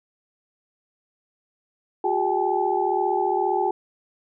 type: tone cluster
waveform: sine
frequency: 362.1 / 404.1 / 782 / 857 Hz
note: F#4 / G#4 / G5 / A5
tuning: -37 / -47 / -4 / -46 cents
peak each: -25 / -26 / -25 / -25 dBFS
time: 2.04-3.71 s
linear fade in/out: 5 ms
effects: none